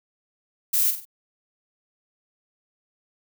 violet noise with echo, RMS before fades -21 dBFS, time 0.73-0.91 s, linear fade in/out 10 ms, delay 48 ms, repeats 3, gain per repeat -8 dB, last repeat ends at 1.054 s, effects none

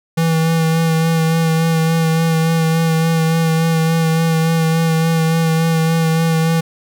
square tone with vibrato, 162.8 Hz, E3, 21 cents flat, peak -13 dBFS, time 0.17-6.61 s, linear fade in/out 10 ms, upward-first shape sine, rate 3.5 Hz, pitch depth 21 cents each way, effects none

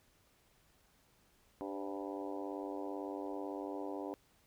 harmonic tone with a mistuned harmonic, 98 Hz, G2, in tune, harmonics 3 / 4 / 5 / 6 / 7 / 8 / 9 / 10, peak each -43 / -45 / -47 / -49 / -50 / -51 / -52 / -53 dBFS, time 1.61-4.14 s, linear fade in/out 0 ms, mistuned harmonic 5, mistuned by +54 cents, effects pink hiss -70 dBFS RMS until 4.46 s

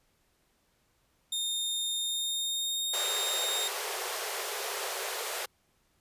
sawtooth tone with pitch glide, 3660 to 3700 Hz, A#7 to A#7, -32 to -14 cents, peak -27 dBFS, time 1.32-3.68 s, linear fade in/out 5 ms, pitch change +18 cents, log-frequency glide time 1.98-2.9 s
pink high-pass noise, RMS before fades -35 dBFS, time 2.93-5.46 s, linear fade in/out 10 ms, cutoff 380 Hz, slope 96 dB/octave
effects pink hiss -71 dBFS RMS until 6 s + resampled to 32000 Hz

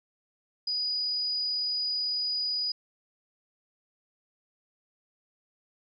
sine tone, 4931 Hz, D#8, 16 cents flat, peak -27 dBFS, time 0.67-2.72 s, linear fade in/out 5 ms, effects none

